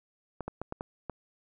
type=clicks; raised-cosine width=1 ms; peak=-21 dBFS; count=6; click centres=0.407 / 0.48 / 0.616 / 0.724 / 0.809 / 1.097 s; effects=none